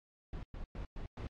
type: noise bursts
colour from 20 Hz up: brown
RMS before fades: -42 dBFS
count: 5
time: 0.33-1.27 s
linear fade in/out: 2 ms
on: 100 ms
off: 110 ms
effects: low-pass 4000 Hz 12 dB/octave + AAC 64 kbps